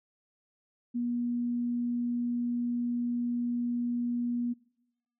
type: tone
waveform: sine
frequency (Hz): 240.6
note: B3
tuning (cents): -45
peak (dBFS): -28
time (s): 0.94-4.54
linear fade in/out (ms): 20
effects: noise-tail reverb RT60 0.9 s tail -24 dB re dry